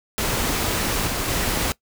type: noise with level steps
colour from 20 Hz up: pink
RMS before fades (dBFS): -23 / -25 / -23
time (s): 0.18-1.72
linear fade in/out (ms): 0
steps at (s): 1.07 / 1.28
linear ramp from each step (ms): 2
effects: noise-tail reverb RT60 0.1 s tail -20 dB re dry